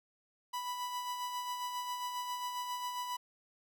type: tone with tremolo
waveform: 45% pulse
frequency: 987.8 Hz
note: B5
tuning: in tune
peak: -35 dBFS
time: 0.53-3.17 s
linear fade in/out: 10 ms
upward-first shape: sine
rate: 7.4 Hz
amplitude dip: 40%
effects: none